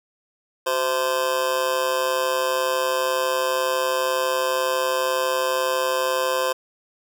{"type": "tone with amplitude modulation", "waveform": "25% pulse", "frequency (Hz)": 518, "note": "C5", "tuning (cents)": -17, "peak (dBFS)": -13, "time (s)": [0.66, 6.53], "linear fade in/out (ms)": 10, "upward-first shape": "sine", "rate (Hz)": 142, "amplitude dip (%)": 80, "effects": []}